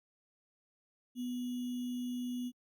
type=tone with sample-and-hold; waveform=sine; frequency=246.9 Hz; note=B3; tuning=in tune; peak=-35 dBFS; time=1.15-2.52 s; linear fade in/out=50 ms; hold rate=3150 Hz; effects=Opus 48 kbps